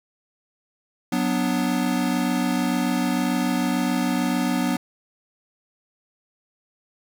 square chord, B minor, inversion second, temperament equal, 185 / 246.9 / 293.7 Hz, F#3 / B3 / D4, 0 / 0 / 0 cents, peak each -27 / -24 / -27 dBFS, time 1.12-4.77 s, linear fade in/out 5 ms, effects 9-bit

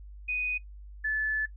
sine tone pair in turn, 2489 / 1735.8 Hz, D#7 / A6, 0 / -24 cents, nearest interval tritone, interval 624 cents, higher first, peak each -28 / -26 dBFS, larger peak second, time 0.28-0.58 / 1.04-1.46 s, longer second, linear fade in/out 10 ms, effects noise-tail reverb RT60 0.1 s tail -17 dB re dry + added 50 Hz sine -43 dBFS peak until 1.56 s

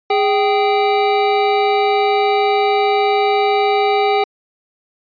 square tone pair together, 412.8 / 779.3 Hz, G#4 / G5, -10 / -10 cents, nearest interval major seventh, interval 1100 cents, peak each -16 dBFS, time 0.1-4.24 s, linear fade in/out 5 ms, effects resampled to 11025 Hz

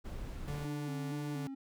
brown noise, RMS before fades -42 dBFS, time 0.04-0.66 s, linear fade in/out 20 ms
45% pulse tone, 145.7 Hz, D3, 13 cents flat, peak -38 dBFS, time 0.48-1.47 s, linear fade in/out 0 ms
triangle tone with vibrato, 283.3 Hz, C#4, 38 cents sharp, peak -38 dBFS, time 0.64-1.55 s, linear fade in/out 10 ms, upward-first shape square, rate 2.1 Hz, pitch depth 81 cents each way
effects none

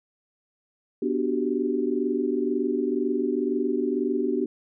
sine chord, G major seventh, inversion first, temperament equal, 246.9 / 293.7 / 370 / 392 Hz, B3 / D4 / F#4 / G4, 0 / 0 / 0 / 0 cents, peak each -28 dBFS, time 1.02-4.46 s, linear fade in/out 5 ms, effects none

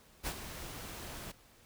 pink noise with ADSR envelope, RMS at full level -35 dBFS, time 0.23-1.32 s, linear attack 39 ms, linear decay 69 ms, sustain -10 dB, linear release 9 ms, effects pink hiss -62 dBFS RMS until 1.65 s

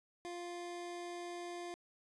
25% pulse tone, 349.2 Hz, F4, in tune, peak -39 dBFS, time 0.25-1.74 s, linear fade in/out 0 ms, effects resampled to 22050 Hz

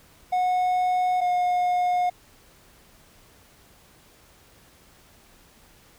triangle tone pair in turn, 730 / 718.7 Hz, F#5 / F5, -24 / +49 cents, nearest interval unison, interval 27 cents, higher first, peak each -18 dBFS, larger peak neither, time 0.32-1.21 / 1.21-2.1 s, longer neither, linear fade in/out 10 ms, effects pink hiss -55 dBFS RMS until 5.98 s

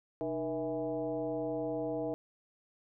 sine tone with frequency modulation, 478 Hz, A#4, 43 cents sharp, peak -32 dBFS, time 0.21-2.14 s, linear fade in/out 0 ms, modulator 173 Hz, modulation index 1.4, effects none

